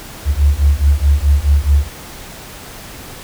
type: beating tone pair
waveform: sine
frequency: 69.3 / 74 Hz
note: C#2 / D2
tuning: 0 / +14 cents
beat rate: 4.7 Hz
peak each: -12 dBFS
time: 0.25-1.89 s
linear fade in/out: 50 ms
effects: pink hiss -33 dBFS RMS until 3.23 s